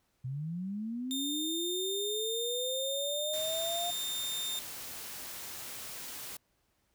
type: linear sweep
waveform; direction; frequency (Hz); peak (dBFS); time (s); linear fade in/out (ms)
sine; up; 123.47 to 705; -34; 0.24-3.91; 10
type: tone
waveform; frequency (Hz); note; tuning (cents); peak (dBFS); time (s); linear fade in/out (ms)
sawtooth; 3632; A#7; -46; -31; 1.11-4.59; 0
type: noise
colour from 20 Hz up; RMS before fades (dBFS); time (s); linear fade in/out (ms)
white; -43; 3.33-6.37; 5
effects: pink hiss -75 dBFS RMS until 6.94 s